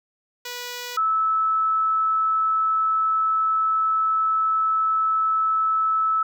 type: tone pair in turn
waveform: 5% pulse / sine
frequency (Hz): 489.1 / 1305.7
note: B4 / E6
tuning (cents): -17 / -17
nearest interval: octave + perfect fourth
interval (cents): 1700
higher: second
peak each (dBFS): -19 / -18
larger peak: second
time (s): 0.45-0.97 / 0.97-6.23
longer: second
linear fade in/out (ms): 5
effects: none